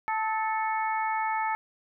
harmonic tone with a mistuned harmonic, 440 Hz, A4, in tune, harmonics 2 / 3 / 4 / 5, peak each -27 / -34 / -36 / -36 dBFS, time 0.08-1.55 s, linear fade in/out 0 ms, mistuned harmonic 3, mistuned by -34 cents, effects none

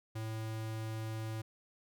square tone, 110.6 Hz, A2, 9 cents sharp, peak -38 dBFS, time 0.15-1.42 s, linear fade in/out 10 ms, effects none

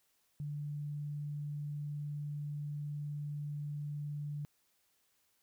sine tone, 146.83 Hz, D3, in tune, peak -37 dBFS, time 0.4-4.45 s, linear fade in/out 0 ms, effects white hiss -75 dBFS RMS until 5.42 s

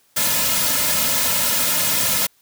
white noise with comb filter, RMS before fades -19 dBFS, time 0.16-2.27 s, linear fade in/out 10 ms, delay 2.6 ms, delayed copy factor -1, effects white hiss -59 dBFS RMS until 2.41 s

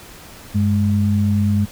sine tone pair together, 97.9 / 207.4 Hz, G2 / G#3, -2 / -2 cents, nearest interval octave + minor second, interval 1300 cents, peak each -16 / -17 dBFS, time 0.54-1.66 s, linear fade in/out 20 ms, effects pink hiss -40 dBFS RMS until 1.71 s

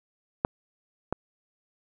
clicks, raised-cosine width 1 ms, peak -8 / -13 dBFS, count 2, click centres 0.449 / 1.126 s, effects none

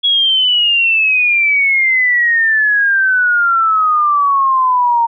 sine exponential sweep, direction down, 3356 to 921 Hz, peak -9 dBFS, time 0.03-5.07 s, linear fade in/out 20 ms, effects none

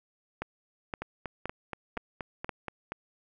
two click trains, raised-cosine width 0.5 ms, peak -20 / -18 dBFS, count 9 / 5, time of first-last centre 1.02-2.92 / 0.42-2.493 s, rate 4.21 / 1.93 Hz, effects none

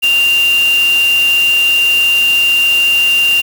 sine tone in noise, 2786 Hz, F7, 5 cents flat, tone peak -8 dBFS, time 0.02-3.42 s, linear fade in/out 20 ms, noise white, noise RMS -24 dBFS, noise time 0.02-3.42 s, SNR +13 dB, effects none

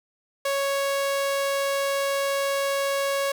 sawtooth tone, 554.4 Hz, C#5, in tune, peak -19 dBFS, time 0.45-3.32 s, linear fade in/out 5 ms, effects none

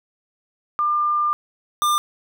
sine / square tone pair in turn, 1198 / 1198 Hz, D6 / D6, +34 / +34 cents, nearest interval unison, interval 0 cents, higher neither, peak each -17 dBFS, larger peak neither, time 0.79-1.33 / 1.82-1.98 s, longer first, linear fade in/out 0 ms, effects none

